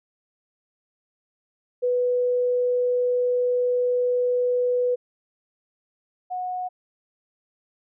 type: tone pair in turn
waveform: sine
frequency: 493.9 / 731.1 Hz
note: B4 / F#5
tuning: 0 / -21 cents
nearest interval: perfect fifth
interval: 679 cents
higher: second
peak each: -19 / -26 dBFS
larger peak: first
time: 1.82-4.96 / 6.3-6.69 s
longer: first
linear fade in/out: 20 ms
effects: none